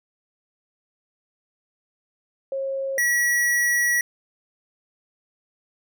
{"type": "tone pair in turn", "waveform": ["sine", "square"], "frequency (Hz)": [541, 1927.9], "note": ["C#5", "B6"], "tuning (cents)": [-42, -42], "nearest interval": "octave + minor seventh", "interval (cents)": 2200, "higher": "second", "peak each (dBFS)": [-24, -19], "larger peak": "second", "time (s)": [[2.52, 2.98], [2.98, 4.01]], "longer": "second", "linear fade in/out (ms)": 2, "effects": []}